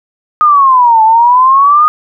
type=exponential two-way sweep; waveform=sine; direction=down then up; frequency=1244.5 to 870 to 1244.5 Hz; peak=-3 dBFS; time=0.41-1.88 s; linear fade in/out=0 ms; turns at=1.03 s; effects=none